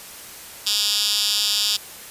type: tone with high-pass filter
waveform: 10% pulse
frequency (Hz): 207.7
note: G#3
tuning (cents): 0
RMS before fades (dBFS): -21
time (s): 0.66-1.77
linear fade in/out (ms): 10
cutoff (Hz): 4100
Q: 4.3
effects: white hiss -39 dBFS RMS until 2.1 s + resampled to 32000 Hz